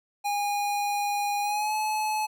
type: tone with pitch glide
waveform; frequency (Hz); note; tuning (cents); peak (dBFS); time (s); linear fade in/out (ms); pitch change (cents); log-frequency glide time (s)
square; 818 to 858.2; G#5 to A5; -26 to -43; -26; 0.24-2.27; 20; +83; 1.42-1.74
effects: none